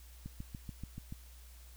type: click train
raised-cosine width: 5 ms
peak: -30 dBFS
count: 7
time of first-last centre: 0.26-1.125 s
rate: 6.94 Hz
effects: added 60 Hz sine -52 dBFS peak until 1.76 s + white hiss -61 dBFS RMS until 1.76 s